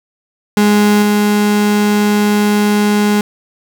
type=tone with level steps; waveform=35% pulse; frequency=207.7 Hz; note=G#3; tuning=in tune; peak=-6 / -8 dBFS; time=0.57-3.21 s; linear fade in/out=2 ms; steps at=1.02 s; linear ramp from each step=5 ms; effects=7-bit